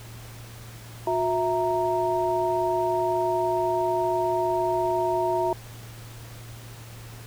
sine tone cluster, 362.5 / 658 / 929 Hz, F#4 / E5 / A#5, -35 / -3 / -6 cents, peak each -26 dBFS, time 1.07-5.53 s, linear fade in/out 2 ms, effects added 115 Hz sine -41 dBFS peak until 7.26 s + pink hiss -46 dBFS RMS until 7.26 s

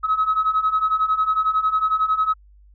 sine beating tone pair, 1274 / 1285 Hz, D#6 / E6, +41 / -45 cents, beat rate 11 Hz, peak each -21 / -18 dBFS, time 0.03-2.34 s, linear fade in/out 20 ms, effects tanh soft clip ceiling -11 dBFS + added 50 Hz sine -47 dBFS peak until 2.74 s

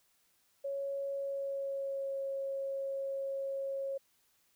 sine tone with pitch glide, 554.4 to 545.8 Hz, C#5 to C#5, 0 to -27 cents, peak -34 dBFS, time 0.64-3.98 s, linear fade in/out 10 ms, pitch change -27 cents, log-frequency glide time 1.17-2.19 s, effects white hiss -72 dBFS RMS until 4.55 s

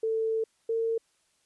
sine tone pair in turn, 445.3 / 453.9 Hz, A4 / A#4, +21 / -46 cents, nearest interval unison, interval 33 cents, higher second, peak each -25 dBFS, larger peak neither, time 0.03-0.44 / 0.69-0.98 s, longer first, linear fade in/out 5 ms, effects white hiss -70 dBFS RMS until 1.45 s + resampled to 24000 Hz

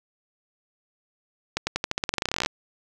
accelerating click train, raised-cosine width 0.2 ms, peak -7 dBFS, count 22, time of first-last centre 1.57-2.461 s, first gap 100 ms, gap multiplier 0.9, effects none

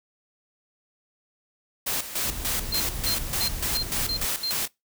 white noise with tremolo, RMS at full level -27 dBFS, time 1.86-4.68 s, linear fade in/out 10 ms, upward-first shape square, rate 3.4 Hz, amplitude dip 70%
brown noise, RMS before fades -34 dBFS, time 2.24-4.26 s, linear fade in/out 20 ms
triangle tone bursts, 4169 Hz, C8, 7 cents flat, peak -24 dBFS, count 6, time 2.72-4.512 s, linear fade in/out 5 ms, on 82 ms, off 260 ms
effects noise-tail reverb RT60 0.2 s tail -24 dB re dry

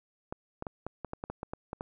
clicks, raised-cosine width 1 ms, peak -22 dBFS, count 12, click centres 0.325 / 0.624 / 0.668 / 0.866 / 1.047 / 1.134 / 1.239 / 1.3 / 1.431 / 1.535 / 1.731 / 1.809 s, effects none

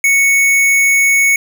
square tone, 2217 Hz, C#7, in tune, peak -9 dBFS, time 0.04-1.36 s, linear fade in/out 2 ms, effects none

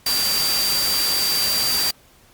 sine tone in noise, 4699 Hz, D8, in tune, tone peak -20 dBFS, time 0.06-1.91 s, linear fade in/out 5 ms, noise white, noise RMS -23 dBFS, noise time 0.06-1.91 s, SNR 0 dB, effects pink hiss -53 dBFS RMS until 2.33 s + Opus 48 kbps

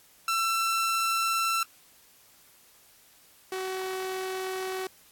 sawtooth tone pair in turn, 1341 / 376.3 Hz, E6 / F#4, +29 / +29 cents, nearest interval octave + minor seventh, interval 2200 cents, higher first, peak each -21 / -27 dBFS, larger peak first, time 0.28-1.63 / 3.52-4.87 s, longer neither, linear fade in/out 2 ms, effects white hiss -58 dBFS RMS until 5.11 s + AAC 64 kbps

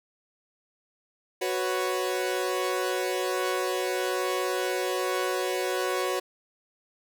sawtooth chord, F# suspended fourth, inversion none, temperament equal, 370 / 493.9 / 554.4 Hz, F#4 / B4 / C#5, 0 / 0 / 0 cents, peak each -25 / -28 / -28 dBFS, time 1.41-6.2 s, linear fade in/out 10 ms, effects none

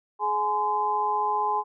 sine tone cluster, 421.1 / 842 / 1027 Hz, G#4 / G#5 / C6, +24 / +24 / -33 cents, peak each -33 / -25 / -26 dBFS, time 0.19-1.64 s, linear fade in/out 50 ms, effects none

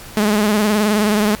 sawtooth tone with vibrato, 210.5 Hz, G#3, 24 cents sharp, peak -9 dBFS, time 0.17-1.35 s, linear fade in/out 0 ms, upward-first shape triangle, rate 19 Hz, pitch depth 73 cents each way, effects pink hiss -36 dBFS RMS until 1.4 s + MP3 96 kbps

